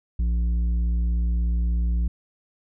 sine tone with tanh clipping, 58.3 Hz, A#1, 1 cent sharp, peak -21 dBFS, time 0.19-2.08 s, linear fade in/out 5 ms, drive 7 dB, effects none

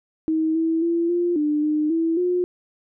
sine tone with pitch steps, 317.6 / 325.5 / 337.8 / 348.7 / 298.8 / 303.7 / 328.3 / 358.1 Hz, D#4 / E4 / E4 / F4 / D4 / D#4 / E4 / F4, +36 / -22 / +42 / -3 / +30 / -42 / -7 / +43 cents, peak -18 dBFS, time 0.28-2.44 s, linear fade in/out 0 ms, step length 270 ms, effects none

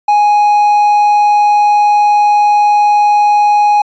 triangle tone, 830.6 Hz, G#5, in tune, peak -4 dBFS, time 0.08-3.82 s, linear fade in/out 5 ms, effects resampled to 16000 Hz

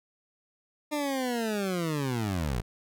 20% pulse linear sweep, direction down, 302.7 to 51.9 Hz, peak -23 dBFS, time 0.91-2.62 s, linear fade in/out 20 ms, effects none

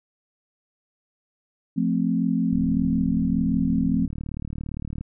sine chord, F major, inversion none, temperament equal, 174.61 / 220 / 261.6 Hz, F3 / A3 / C4, 0 / 0 / 0 cents, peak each -24 dBFS, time 1.76-4.07 s, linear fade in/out 20 ms
click train, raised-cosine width 5 ms, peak -20 dBFS, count 94, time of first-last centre 2.53-5.01 s, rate 37.5 Hz
effects none

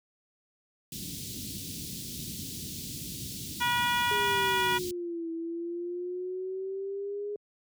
pink band-stop noise, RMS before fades -37 dBFS, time 0.92-4.91 s, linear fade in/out 2 ms, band 290 to 3500 Hz, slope 24 dB/octave
harmonic tone, 482.8 Hz, B4, 39 cents flat, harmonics 2 / 3 / 4 / 5 / 6 / 7, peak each -28 / -32 / -34 / -35 / -37 / -34 dBFS, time 3.6-4.79 s, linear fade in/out 20 ms
sine exponential two-way sweep, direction down then up, 415.3 to 328.1 to 415.3 Hz, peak -32 dBFS, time 4.11-7.36 s, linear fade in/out 2 ms, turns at 5.31 s
effects high-pass 100 Hz 12 dB/octave

